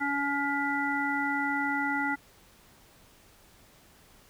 harmonic tone, 282.7 Hz, C#4, 34 cents sharp, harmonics 1 / 3 / 5 / 7, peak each -32 / -32 / -32 / -32 dBFS, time 0-2.16 s, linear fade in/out 20 ms, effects pink hiss -58 dBFS RMS until 4.29 s

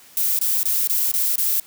violet noise bursts, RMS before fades -20 dBFS, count 6, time 0.17-1.6 s, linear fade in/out 2 ms, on 220 ms, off 22 ms, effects white hiss -48 dBFS RMS until 1.66 s + high-pass 80 Hz 12 dB/octave

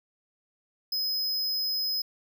square tone, 5070 Hz, D#8, 32 cents sharp, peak -27 dBFS, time 0.92-2.02 s, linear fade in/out 5 ms, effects none

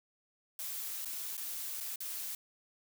blue noise with dropouts, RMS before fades -40 dBFS, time 0.59-2.35 s, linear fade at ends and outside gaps 2 ms, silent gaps 1.049-1.056 / 1.369-1.377 / 1.803-1.807 / 1.959-2.004 s, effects none

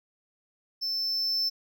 triangle tone with level ramp, 5300 Hz, E8, 9 cents sharp, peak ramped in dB -27 to -23 dBFS, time 0.81-1.5 s, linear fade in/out 20 ms, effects none

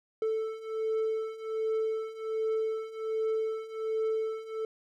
triangle beating tone pair, 440 / 441.3 Hz, A4 / A4, 0 / +5 cents, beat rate 1.3 Hz, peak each -32 / -29 dBFS, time 0.22-4.65 s, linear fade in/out 2 ms, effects none

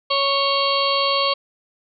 harmonic tone with a mistuned harmonic, 554.4 Hz, C#5, in tune, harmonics 1 / 2 / 4 / 5 / 6 / 7 / 8, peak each -23 / -21 / -31 / -27 / -25 / -30 / -24 dBFS, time 0.1-1.34 s, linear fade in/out 10 ms, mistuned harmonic 6, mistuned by -51 cents, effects none

